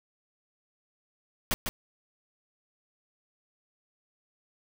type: noise with echo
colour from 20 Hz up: pink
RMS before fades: -27 dBFS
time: 1.51-1.54 s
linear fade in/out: 0 ms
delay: 150 ms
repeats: 1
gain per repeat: -5 dB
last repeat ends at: 1.69 s
effects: none